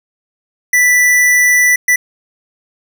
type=tone bursts at uneven times; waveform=square; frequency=1975.5 Hz; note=B6; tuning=in tune; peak=-8 dBFS; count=2; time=0.73-1.76 / 1.88-1.96 s; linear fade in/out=5 ms; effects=none